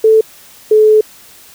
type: tone pair in turn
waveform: sine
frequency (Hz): 440 / 430.4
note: A4 / A4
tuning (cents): 0 / -38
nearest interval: unison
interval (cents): 38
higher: first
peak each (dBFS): -4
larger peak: neither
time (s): 0.04-0.21 / 0.71-1.01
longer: second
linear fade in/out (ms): 5
effects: white hiss -40 dBFS RMS until 1.54 s